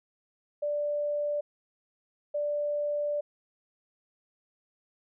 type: tone bursts at uneven times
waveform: sine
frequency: 587.3 Hz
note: D5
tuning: in tune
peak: -27 dBFS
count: 2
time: 0.62-1.41 / 2.34-3.21 s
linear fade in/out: 10 ms
effects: none